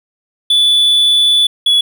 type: tone pair in turn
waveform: triangle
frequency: 3465 / 3390 Hz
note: A7 / G#7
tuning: -27 / +35 cents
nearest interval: unison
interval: 38 cents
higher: first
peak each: -6 dBFS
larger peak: neither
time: 0.5-1.47 / 1.66-1.81 s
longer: first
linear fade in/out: 5 ms
effects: none